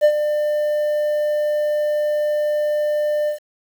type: tone with ADSR envelope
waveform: triangle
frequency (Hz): 598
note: D5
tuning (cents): +31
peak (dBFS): -6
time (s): 0.01-3.39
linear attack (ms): 35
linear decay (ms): 70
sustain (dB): -9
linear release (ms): 110
effects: 7-bit